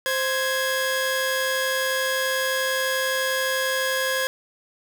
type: tone pair together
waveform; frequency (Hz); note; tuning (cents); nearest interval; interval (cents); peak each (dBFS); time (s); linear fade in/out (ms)
sawtooth; 523.3 / 1661.4; C5 / G#6; 0 / 0; octave + minor sixth; 2000; -21; 0.06-4.27; 0
effects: 7-bit